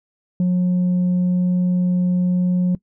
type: tone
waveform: sine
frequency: 180.1 Hz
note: F#3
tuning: 46 cents flat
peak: -12 dBFS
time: 0.4-2.75 s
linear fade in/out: 2 ms
effects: noise-tail reverb RT60 0.1 s tail -22 dB re dry + tanh soft clip ceiling -14 dBFS